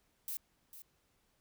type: noise with echo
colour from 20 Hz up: violet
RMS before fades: -40 dBFS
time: 0.28-0.37 s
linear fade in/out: 0 ms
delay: 450 ms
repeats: 1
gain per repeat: -12 dB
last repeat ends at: 0.82 s
effects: pink hiss -75 dBFS RMS until 1.4 s